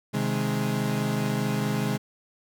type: chord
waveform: 35% pulse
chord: Ab major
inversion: first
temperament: equal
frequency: 130.81 / 155.56 / 207.7 Hz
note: C3 / Eb3 / Ab3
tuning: 0 / 0 / 0 cents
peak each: -27 / -29 / -26 dBFS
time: 0.13-1.98 s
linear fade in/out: 20 ms
effects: none